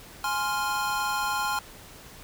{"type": "chord", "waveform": "square", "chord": "F minor", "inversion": "first", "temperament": "equal with one note detuned", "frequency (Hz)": [833.5, 1046.5, 1396.9], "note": ["Ab5", "C6", "F6"], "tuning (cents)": [6, 0, 0], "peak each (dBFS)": -31, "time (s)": [0.24, 1.59], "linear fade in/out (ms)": 2, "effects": ["pink hiss -47 dBFS RMS until 2.23 s"]}